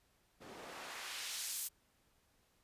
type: noise with band-pass filter sweep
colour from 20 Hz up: white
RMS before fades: -45 dBFS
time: 0.4-1.69 s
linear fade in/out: 20 ms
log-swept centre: 230 to 12000 Hz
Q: 0.71
effects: pink hiss -74 dBFS RMS until 2.63 s + resampled to 32000 Hz